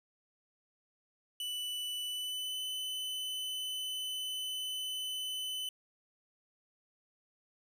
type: tone with pitch glide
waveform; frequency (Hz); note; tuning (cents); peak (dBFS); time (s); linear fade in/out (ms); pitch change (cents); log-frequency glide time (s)
45% pulse; 2976 to 3019; F#7 to F#7; +9 to +34; -36; 1.4-5.69; 2; +25; 2.06-2.58
effects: none